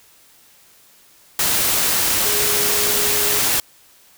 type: tone in noise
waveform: sine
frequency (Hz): 415.3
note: G#4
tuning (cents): 0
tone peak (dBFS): -27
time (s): 2.25-3.39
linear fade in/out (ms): 2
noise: white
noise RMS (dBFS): -18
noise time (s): 1.39-3.6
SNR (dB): -12
effects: white hiss -51 dBFS RMS until 4.17 s